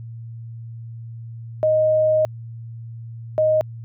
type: tone pair in turn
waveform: sine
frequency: 622.3 / 622.3 Hz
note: D#5 / D#5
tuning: 0 / 0 cents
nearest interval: unison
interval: 0 cents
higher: neither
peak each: -14 dBFS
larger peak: neither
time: 1.63-2.25 / 3.38-3.61 s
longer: first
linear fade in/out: 0 ms
effects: added 115 Hz sine -32 dBFS peak until 3.84 s